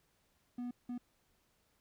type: tone bursts at uneven times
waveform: triangle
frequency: 244.4 Hz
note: B3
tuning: 18 cents flat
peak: -36 dBFS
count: 2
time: 0.58-0.71 / 0.89-0.98 s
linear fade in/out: 5 ms
effects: pink hiss -75 dBFS RMS until 1.8 s